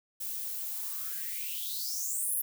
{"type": "noise with high-pass filter sweep", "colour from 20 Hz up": "violet", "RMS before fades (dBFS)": -35, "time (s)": [0.2, 2.42], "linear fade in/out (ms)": 10, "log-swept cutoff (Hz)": [330, 12000], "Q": 7.6, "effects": []}